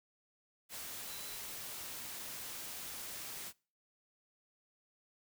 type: tone in noise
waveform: sine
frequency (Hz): 3988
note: B7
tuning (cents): +16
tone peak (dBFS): -53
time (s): 1.06-1.4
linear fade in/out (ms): 50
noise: white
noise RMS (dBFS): -45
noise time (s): 0.69-3.53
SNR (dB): -11
effects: noise-tail reverb RT60 0.4 s tail -25 dB re dry